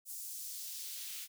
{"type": "noise with high-pass filter sweep", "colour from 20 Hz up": "white", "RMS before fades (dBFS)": -44, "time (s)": [0.05, 1.28], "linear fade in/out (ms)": 50, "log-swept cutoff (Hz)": [8200, 2500], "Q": 1.1, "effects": []}